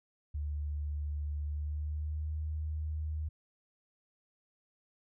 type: tone with pitch glide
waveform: sine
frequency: 73.8 to 77.16 Hz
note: D2 to D#2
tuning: +9 to -14 cents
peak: -33 dBFS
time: 0.34-3.29 s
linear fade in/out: 10 ms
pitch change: +77 cents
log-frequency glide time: 1.43-2.37 s
effects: none